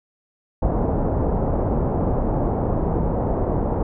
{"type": "low-pass noise", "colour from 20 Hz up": "pink", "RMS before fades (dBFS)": -21, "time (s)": [0.62, 3.83], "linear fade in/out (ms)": 5, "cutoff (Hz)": 830, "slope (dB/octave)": 24, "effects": []}